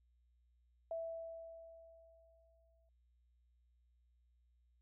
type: tone with exponential decay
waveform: sine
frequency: 659.3 Hz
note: E5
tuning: in tune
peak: -38 dBFS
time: 0.91-2.89 s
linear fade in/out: 2 ms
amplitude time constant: 430 ms
effects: added 60 Hz sine -70 dBFS peak until 4.81 s